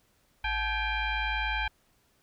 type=tone with frequency modulation; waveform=sine; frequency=754 Hz; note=F#5; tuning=32 cents sharp; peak=-27 dBFS; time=0.44-1.68 s; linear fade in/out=5 ms; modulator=809 Hz; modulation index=2.7; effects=pink hiss -68 dBFS RMS until 2.22 s